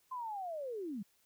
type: linear sweep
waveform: sine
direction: down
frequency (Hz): 1044 to 182.3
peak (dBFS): -38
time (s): 0.11-1.03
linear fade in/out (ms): 10
effects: white hiss -72 dBFS RMS until 1.25 s